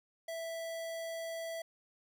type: tone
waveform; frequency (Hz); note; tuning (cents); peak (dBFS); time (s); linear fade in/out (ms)
square; 659.3; E5; 0; -39; 0.28-1.62; 5
effects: none